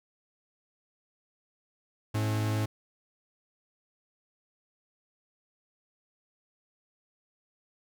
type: tone pair together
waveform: 45% pulse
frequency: 107.8 / 271 Hz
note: A2 / C#4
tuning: -35 / -39 cents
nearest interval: octave + major third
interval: 1596 cents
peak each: -27 / -38 dBFS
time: 2.14-2.66 s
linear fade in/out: 10 ms
effects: none